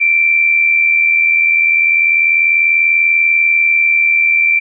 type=tone with amplitude modulation; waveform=sine; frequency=2349 Hz; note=D7; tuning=in tune; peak=-6 dBFS; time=0-4.6 s; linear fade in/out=20 ms; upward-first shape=sine; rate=80.3 Hz; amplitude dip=50%; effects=none